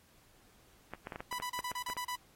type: clicks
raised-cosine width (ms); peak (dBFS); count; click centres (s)
0.5; -26; 11; 0.936 / 1.071 / 1.122 / 1.159 / 1.205 / 1.327 / 1.4 / 1.591 / 1.716 / 1.9 / 1.968
type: tone bursts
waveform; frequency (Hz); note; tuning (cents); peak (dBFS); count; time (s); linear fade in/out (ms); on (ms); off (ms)
sawtooth; 991; B5; +6; -32; 8; 1.31-2.157; 5; 77; 33
effects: pink hiss -65 dBFS RMS until 2.35 s + AAC 48 kbps